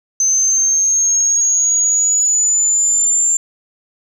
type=linear sweep; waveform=sine; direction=up; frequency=6180 to 7300 Hz; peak=-11 dBFS; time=0.2-3.37 s; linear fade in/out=2 ms; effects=7-bit